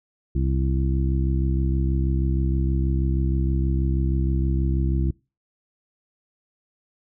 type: harmonic tone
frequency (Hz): 66.3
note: C2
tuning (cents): +23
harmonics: 1 / 2 / 3 / 4 / 5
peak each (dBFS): -21 / -25 / -31 / -35 / -31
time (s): 0.35-5.11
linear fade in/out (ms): 5
effects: noise-tail reverb RT60 0.3 s tail -25 dB re dry